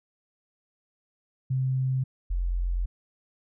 sine tone pair in turn, 130.81 / 44.01 Hz, C3 / F1, 0 / +14 cents, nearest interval octave + perfect fifth, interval 1886 cents, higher first, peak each -23 / -24 dBFS, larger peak first, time 1.5-2.04 / 2.3-2.86 s, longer second, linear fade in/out 10 ms, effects none

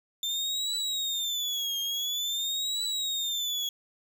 35% pulse tone with vibrato, 3566 Hz, A7, 22 cents sharp, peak -27 dBFS, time 0.23-3.69 s, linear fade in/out 2 ms, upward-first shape triangle, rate 0.48 Hz, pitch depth 180 cents each way, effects 11-bit

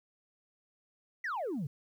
sine exponential sweep, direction down, 2043 to 127.5 Hz, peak -31 dBFS, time 1.24-1.67 s, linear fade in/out 5 ms, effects tanh soft clip ceiling -31 dBFS + 11-bit

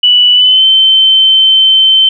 sine tone with pitch glide, 2960 to 3089 Hz, F#7 to G7, 0 to -26 cents, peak -3 dBFS, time 0.03-2.09 s, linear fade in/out 5 ms, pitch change +74 cents, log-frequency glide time 0.33-0.65 s, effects none

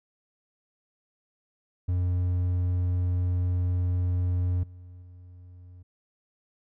triangle tone with level steps, 89.6 Hz, F2, 45 cents sharp, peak -21 / -41 / -43 dBFS, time 1.88-5.83 s, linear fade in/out 10 ms, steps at 4.63 / 5.02 s, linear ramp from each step 5 ms, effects none

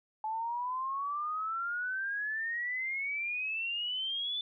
sine exponential sweep, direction up, 861 to 3520 Hz, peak -32 dBFS, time 0.24-4.41 s, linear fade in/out 2 ms, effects none

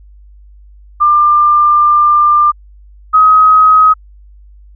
sine tone pair in turn, 1194 / 1265 Hz, D6 / D#6, +28 / +28 cents, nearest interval minor second, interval 100 cents, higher second, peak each -5 / -3 dBFS, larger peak second, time 1-2.52 / 3.13-3.94 s, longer first, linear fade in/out 20 ms, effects added 50 Hz sine -36 dBFS peak until 4.75 s

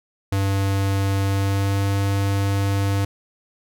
square tone with pitch glide, 98 to 99.02 Hz, G2 to G2, 0 to +18 cents, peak -19 dBFS, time 0.32-3.05 s, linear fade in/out 5 ms, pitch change +18 cents, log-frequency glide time 1.25-1.86 s, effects none

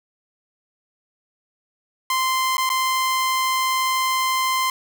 sawtooth tone with dropouts, 1041 Hz, C6, 9 cents flat, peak -15 dBFS, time 2.1-4.7 s, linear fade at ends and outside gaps 2 ms, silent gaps 2.57-2.58 / 2.692-2.7 s, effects none

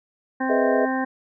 harmonic tone, 261.6 Hz, C4, in tune, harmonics 1 / 2 / 3 / 4 / 6 / 7, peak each -24 / -31 / -28 / -32 / -32 / -32 dBFS, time 0.4-1.05 s, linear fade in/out 10 ms
sine chord, E major seventh, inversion first, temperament equal, 415.3 / 493.9 / 622.3 / 659.3 Hz, G#4 / B4 / D#5 / E5, 0 / 0 / 0 / 0 cents, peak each -24 dBFS, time 0.49-0.86 s, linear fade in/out 10 ms
effects none

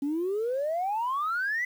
sine exponential sweep, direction up, 274.1 to 2030 Hz, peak -25 dBFS, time 0.02-1.65 s, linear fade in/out 5 ms, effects tanh soft clip ceiling -22 dBFS + 9-bit

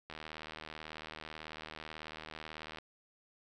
click train, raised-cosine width 0.3 ms, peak -28 dBFS, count 211, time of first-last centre 0.1-2.785 s, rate 78.2 Hz, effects none

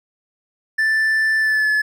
triangle tone with pitch glide, 1764 to 1718.7 Hz, A6 to A6, +4 to -41 cents, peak -13 dBFS, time 0.78-1.82 s, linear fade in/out 10 ms, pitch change -45 cents, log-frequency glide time 1.39-1.7 s, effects none

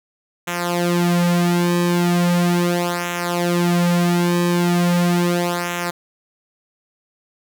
sawtooth tone with flanger, 174.61 Hz, F3, in tune, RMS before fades -18 dBFS, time 0.47-5.91 s, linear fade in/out 10 ms, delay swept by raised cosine 0.21 to 4.31 ms, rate 0.38 Hz, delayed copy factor -0.8, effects none

